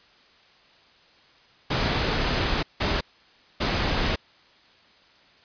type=noise bursts at uneven times; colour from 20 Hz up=pink; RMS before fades=-24 dBFS; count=3; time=1.7-2.63 / 2.8-3.01 / 3.6-4.16 s; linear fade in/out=10 ms; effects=white hiss -56 dBFS RMS until 5.44 s + resampled to 11025 Hz